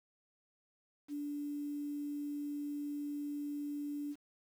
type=tone with quantisation; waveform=sine; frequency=290.8 Hz; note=D4; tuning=17 cents flat; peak=-37 dBFS; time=1.08-4.16 s; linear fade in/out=50 ms; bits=10; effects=none